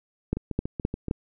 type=two click trains; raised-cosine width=3 ms; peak=-17 / -11 dBFS; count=6 / 4; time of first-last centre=0.37-1.083 / 0.33-1.111 s; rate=7.01 / 3.84 Hz; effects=none